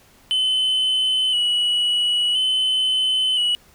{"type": "tone with vibrato", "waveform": "sine", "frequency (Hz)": 2986, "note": "F#7", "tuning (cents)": 15, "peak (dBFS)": -14, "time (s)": [0.31, 3.55], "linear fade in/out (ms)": 0, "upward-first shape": "square", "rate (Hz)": 0.49, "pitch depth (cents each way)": 32, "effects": ["tanh soft clip ceiling -16 dBFS", "pink hiss -53 dBFS RMS until 3.74 s"]}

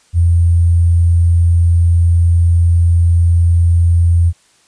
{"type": "tone with sample-and-hold", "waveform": "sine", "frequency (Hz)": 85.2, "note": "F2", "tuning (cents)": -42, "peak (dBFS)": -7, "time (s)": [0.13, 4.33], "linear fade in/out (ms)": 50, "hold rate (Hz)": 8820, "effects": ["white hiss -52 dBFS RMS until 4.67 s", "resampled to 22050 Hz"]}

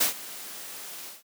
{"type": "noise with ADSR envelope", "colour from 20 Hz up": "white", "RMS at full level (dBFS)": -21, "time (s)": [0, 1.23], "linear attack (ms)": 12, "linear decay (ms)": 120, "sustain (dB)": -19, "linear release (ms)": 170, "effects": ["high-pass 200 Hz 12 dB/octave"]}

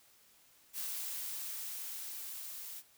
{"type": "noise with level ramp", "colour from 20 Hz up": "blue", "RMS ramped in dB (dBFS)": [-39, -46], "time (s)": [0.73, 2.83], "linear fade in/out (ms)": 50, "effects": ["white hiss -65 dBFS RMS until 2.97 s"]}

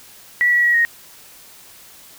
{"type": "tone with pitch steps", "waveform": "sine", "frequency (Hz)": [1945, 1932, 1917, 1869], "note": ["B6", "B6", "A#6", "A#6"], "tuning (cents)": [-27, -39, 48, 4], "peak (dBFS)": -12, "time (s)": [0.41, 0.85], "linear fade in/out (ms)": 0, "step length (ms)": 110, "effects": ["white hiss -44 dBFS RMS until 2.18 s"]}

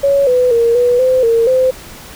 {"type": "tone with pitch steps", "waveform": "sine", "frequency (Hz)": [558, 499.7, 466, 488.4, 514, 459.5, 516], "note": ["C#5", "B4", "A#4", "B4", "C5", "A#4", "C5"], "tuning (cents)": [11, 20, -1, -19, -31, -25, -24], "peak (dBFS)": -8, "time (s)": [0.03, 1.71], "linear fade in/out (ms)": 10, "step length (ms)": 240, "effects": ["pink hiss -34 dBFS RMS until 2.15 s"]}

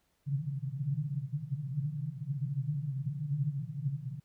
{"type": "band-pass noise", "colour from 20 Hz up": "white", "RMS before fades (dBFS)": -35, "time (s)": [0.26, 4.2], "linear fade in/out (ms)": 10, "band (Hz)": [130, 150], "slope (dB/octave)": 96, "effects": ["pink hiss -75 dBFS RMS until 4.24 s"]}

